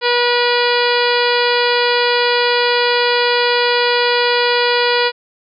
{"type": "harmonic tone with a mistuned harmonic", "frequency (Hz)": 483.9, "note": "B4", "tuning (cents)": -35, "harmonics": [1, 2, 3, 4, 5, 6, 7, 8, 9, 10], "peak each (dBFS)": [-16, -19, -21, -22, -23, -24, -24, -25, -26, -26], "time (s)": [0.01, 5.12], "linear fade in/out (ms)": 50, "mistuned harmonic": 8, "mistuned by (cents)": 48, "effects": []}